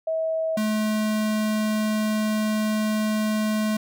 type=tone pair in turn; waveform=sine / square; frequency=644 / 214.9 Hz; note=E5 / A3; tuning=-41 / -41 cents; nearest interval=octave + perfect fifth; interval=1900 cents; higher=first; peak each=-22 dBFS; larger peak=neither; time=0.07-0.57 / 0.57-3.77 s; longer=second; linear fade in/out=5 ms; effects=none